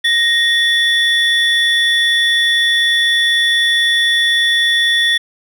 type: tone pair together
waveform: triangle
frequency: 1864.7 / 3464 Hz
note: A#6 / A7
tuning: 0 / -28 cents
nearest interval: major seventh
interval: 1072 cents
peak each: -12 dBFS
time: 0.04-5.18 s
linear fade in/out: 10 ms
effects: none